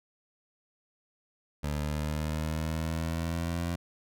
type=exponential sweep; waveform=20% pulse; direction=up; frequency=73.5 to 86.3 Hz; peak=-25 dBFS; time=1.63-3.76 s; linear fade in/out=10 ms; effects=none